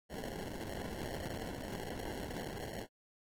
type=noise with sample-and-hold; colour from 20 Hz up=white; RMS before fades=-42 dBFS; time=0.09-2.87 s; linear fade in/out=50 ms; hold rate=1225 Hz; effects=AAC 48 kbps